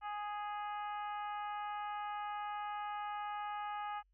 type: harmonic tone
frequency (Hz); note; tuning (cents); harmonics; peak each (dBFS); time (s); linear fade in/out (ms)
415.3; G#4; 0; 2 / 3 / 4 / 5 / 6 / 7; -40 / -44 / -52 / -56 / -58 / -58; 0.01-4.03; 50
effects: added 47 Hz sine -70 dBFS peak until 4.13 s